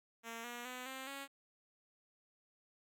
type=tone with pitch steps; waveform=5% pulse; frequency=229.6 / 240.5 / 251.8 / 263.7 / 276.2 Hz; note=A#3 / B3 / B3 / C4 / C#4; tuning=-26 / -46 / +34 / +14 / -6 cents; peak=-33 dBFS; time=0.23-1.28 s; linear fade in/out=50 ms; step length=210 ms; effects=none